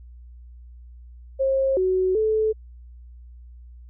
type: tone with pitch steps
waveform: sine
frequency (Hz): 536 / 372.6 / 435.2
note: C5 / F#4 / A4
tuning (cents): +42 / +12 / -19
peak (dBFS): -18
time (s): 1.39-2.53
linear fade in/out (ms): 20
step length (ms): 380
effects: added 60 Hz sine -41 dBFS peak until 3.89 s